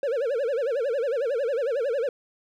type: tone with vibrato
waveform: triangle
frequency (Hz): 510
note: C5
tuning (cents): -44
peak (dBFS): -21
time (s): 0.03-2.09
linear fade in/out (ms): 2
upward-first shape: sine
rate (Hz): 11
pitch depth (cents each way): 230
effects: none